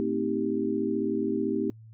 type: tone cluster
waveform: sine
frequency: 225.3 / 263.6 / 317.3 / 392.9 Hz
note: A3 / C4 / D#4 / G4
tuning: +41 / +13 / +34 / +4 cents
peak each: -31 / -31 / -30 / -30 dBFS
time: 0-1.7 s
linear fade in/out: 0 ms
effects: noise-tail reverb RT60 0.1 s tail -24 dB re dry + added 111 Hz sine -46 dBFS peak until 1.93 s